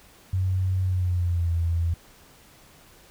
sine tone with pitch glide, 93.4 to 84.18 Hz, F#2 to E2, +17 to +37 cents, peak -21 dBFS, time 0.33-1.94 s, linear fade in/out 5 ms, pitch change -180 cents, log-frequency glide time 0.83-1.53 s, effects pink hiss -53 dBFS RMS until 3.1 s

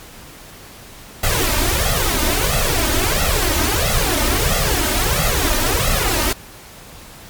pink noise with flanger, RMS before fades -17 dBFS, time 1.23-6.33 s, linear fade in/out 5 ms, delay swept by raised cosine 1.5 to 3.3 ms, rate 1.5 Hz, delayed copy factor +0.85, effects pink hiss -39 dBFS RMS until 7.29 s + MP3 96 kbps

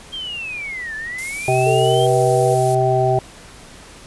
sine linear two-way sweep, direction down then up, 3224 to 1723 to 3224 Hz, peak -25 dBFS, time 0.12-2.07 s, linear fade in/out 20 ms, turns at 0.95 s
violet noise, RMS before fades -26 dBFS, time 1.18-2.75 s, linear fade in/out 5 ms
harmonic tone, 128.7 Hz, C3, 28 cents flat, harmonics 1 / 3 / 5 / 6, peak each -19 / -19 / -19 / -19 dBFS, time 1.48-3.19 s, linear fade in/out 2 ms
sine tone with pitch glide, 440 to 485.4 Hz, A4 to B4, 0 to -30 cents, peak -18 dBFS, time 1.66-2.55 s, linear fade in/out 10 ms, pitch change +170 cents, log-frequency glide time 1.76-2.08 s
effects pink hiss -41 dBFS RMS until 4.06 s + resampled to 24000 Hz

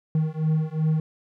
triangle beating tone pair, 155.56 / 158.26 Hz, D#3 / D#3, 0 / +30 cents, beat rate 2.7 Hz, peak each -22 dBFS, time 0.15-1 s, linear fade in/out 2 ms, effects none

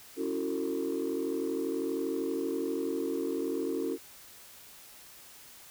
sine chord, F# minor seventh, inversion second, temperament equal with one note detuned, 277.2 / 329.6 / 370 / 451.3 Hz, C#4 / E4 / F#4 / A4, 0 / 0 / 0 / +44 cents, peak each -34 dBFS, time 0.16-3.98 s, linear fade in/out 50 ms, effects tanh soft clip ceiling -24 dBFS + white hiss -52 dBFS RMS until 5.7 s

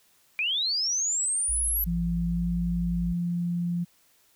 sine linear sweep, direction up, 2349 to 11840 Hz, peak -24 dBFS, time 0.39-1.84 s, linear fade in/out 0 ms
sine tone, 54 Hz, A1, 32 cents flat, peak -30 dBFS, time 1.48-3.14 s, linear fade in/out 20 ms
sine tone with pitch glide, 171 to 173.49 Hz, F3 to F3, -36 to -11 cents, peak -25 dBFS, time 1.86-3.85 s, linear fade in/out 20 ms, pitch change +25 cents, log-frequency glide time 2.27-2.45 s
effects white hiss -63 dBFS RMS until 4.35 s

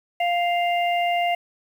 harmonic tone, 698.5 Hz, F5, in tune, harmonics 1 / 3 / 4, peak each -20 / -28 / -30 dBFS, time 0.2-1.35 s, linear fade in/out 5 ms, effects 8-bit

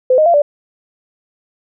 sine tone with pitch steps, 511 / 619 / 686 / 583 Hz, C5 / D#5 / F5 / D5, -41 / -9 / -31 / -13 cents, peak -7 dBFS, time 0.1-0.42 s, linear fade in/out 5 ms, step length 80 ms, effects none

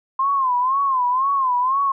sine tone with vibrato, 1046.5 Hz, C6, in tune, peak -16 dBFS, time 0.19-1.92 s, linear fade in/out 5 ms, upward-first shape sine, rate 2 Hz, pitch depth 120 cents each way, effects none

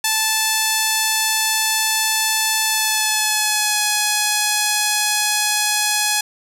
5% pulse tone with pitch glide, 876 to 840.8 Hz, A5 to G#5, -8 to +21 cents, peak -4 dBFS, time 0.04-6.21 s, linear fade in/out 5 ms, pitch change -71 cents, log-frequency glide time 2.67-3.79 s, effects none

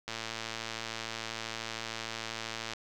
click train, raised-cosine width 0.2 ms, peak -19 dBFS, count 301, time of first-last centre 0.08-2.735 s, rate 113 Hz, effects none

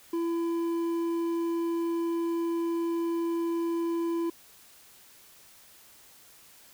triangle tone with hard clipping, 336 Hz, E4, 33 cents sharp, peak -28 dBFS, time 0.13-4.3 s, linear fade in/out 5 ms, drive 9 dB, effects white hiss -55 dBFS RMS until 6.73 s

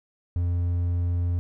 triangle tone, 87.31 Hz, F2, in tune, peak -20 dBFS, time 0.36-1.39 s, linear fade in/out 0 ms, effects none

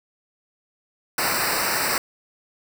pink noise with comb filter, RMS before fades -23 dBFS, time 1.18-1.98 s, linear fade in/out 2 ms, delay 0.3 ms, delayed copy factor -1, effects none

